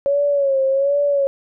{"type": "tone with vibrato", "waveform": "sine", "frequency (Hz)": 554.4, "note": "C#5", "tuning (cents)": 0, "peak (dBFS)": -14, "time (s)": [0.06, 1.27], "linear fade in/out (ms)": 0, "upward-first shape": "sine", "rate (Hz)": 1.3, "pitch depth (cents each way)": 66, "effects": []}